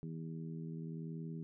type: harmonic tone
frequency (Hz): 80.9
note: E2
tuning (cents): -32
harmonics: 2 / 3 / 4 / 5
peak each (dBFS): -42 / -49 / -53 / -54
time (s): 0.03-1.43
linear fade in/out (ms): 0
effects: none